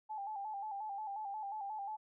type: tone with vibrato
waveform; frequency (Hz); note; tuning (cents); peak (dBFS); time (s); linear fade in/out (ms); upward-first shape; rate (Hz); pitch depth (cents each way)
sine; 828; G#5; -5; -39; 0.09-1.97; 20; square; 5.6; 71
effects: none